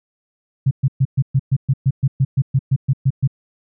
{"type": "tone bursts", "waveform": "sine", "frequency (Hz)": 133.9, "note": "C3", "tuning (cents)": 40, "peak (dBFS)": -11, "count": 16, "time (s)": [0.66, 3.276], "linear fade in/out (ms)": 10, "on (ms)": 51, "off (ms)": 120, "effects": []}